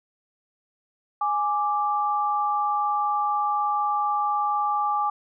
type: tone pair together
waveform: sine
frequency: 830.6 / 1174.7 Hz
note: G#5 / D6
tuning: 0 / 0 cents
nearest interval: tritone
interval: 600 cents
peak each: -24 dBFS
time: 1.21-5.1 s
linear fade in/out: 5 ms
effects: none